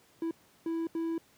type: tone bursts at uneven times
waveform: triangle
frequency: 329.6 Hz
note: E4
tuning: in tune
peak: -28 dBFS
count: 3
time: 0.22-0.31 / 0.66-0.87 / 0.95-1.18 s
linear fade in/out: 2 ms
effects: pink hiss -63 dBFS RMS until 1.37 s + high-pass 100 Hz 12 dB/octave